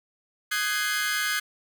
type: chord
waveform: sawtooth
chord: Ab dominant seventh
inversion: second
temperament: equal with one note detuned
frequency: 1244.5 / 1511.1 / 1661.2 / 2093 Hz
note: Eb6 / Gb6 / Ab6 / C7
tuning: 0 / +36 / 0 / 0 cents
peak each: -30 / -26 / -25 / -28 dBFS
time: 0.51-1.4 s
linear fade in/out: 10 ms
effects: none